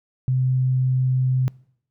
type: tone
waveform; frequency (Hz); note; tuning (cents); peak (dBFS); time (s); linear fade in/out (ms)
sine; 129; C3; -24; -17; 0.28-1.48; 0
effects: noise-tail reverb RT60 0.7 s tail -24 dB re dry